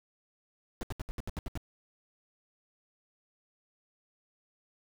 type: noise bursts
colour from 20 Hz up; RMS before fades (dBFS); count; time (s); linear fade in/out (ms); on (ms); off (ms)
brown; -35; 9; 0.81-1.575; 0; 21; 72
effects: none